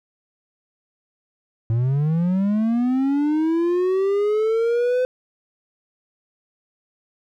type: linear sweep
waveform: triangle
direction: up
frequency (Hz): 110 to 510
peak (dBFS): -15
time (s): 1.7-5.05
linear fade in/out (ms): 0
effects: none